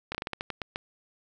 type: slowing click train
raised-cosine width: 0.3 ms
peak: -16 dBFS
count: 10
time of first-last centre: 0.12-0.759 s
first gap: 27 ms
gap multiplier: 1.23
effects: none